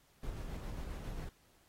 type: noise with tremolo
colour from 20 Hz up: brown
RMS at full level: -41 dBFS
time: 0.23-1.29 s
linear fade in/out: 5 ms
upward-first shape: square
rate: 7.4 Hz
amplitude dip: 25%
effects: pink hiss -69 dBFS RMS until 1.68 s + AAC 48 kbps